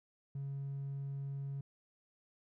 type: tone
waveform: triangle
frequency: 138.59 Hz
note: C#3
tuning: in tune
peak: -35 dBFS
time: 0.35-1.61 s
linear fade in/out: 5 ms
effects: tanh soft clip ceiling -34 dBFS